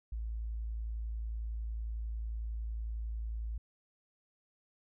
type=tone; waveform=sine; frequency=55.5 Hz; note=A1; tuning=16 cents sharp; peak=-35 dBFS; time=0.12-3.58 s; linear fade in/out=5 ms; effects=none